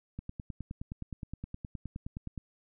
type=click train; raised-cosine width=5 ms; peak=-26 dBFS; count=22; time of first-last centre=0.19-2.377 s; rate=9.6 Hz; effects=none